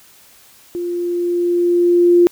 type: tone with level ramp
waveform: sine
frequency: 349.2 Hz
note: F4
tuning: in tune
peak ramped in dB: -20 to -6 dBFS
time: 0.75-2.27 s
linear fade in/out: 0 ms
effects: white hiss -47 dBFS RMS until 2.31 s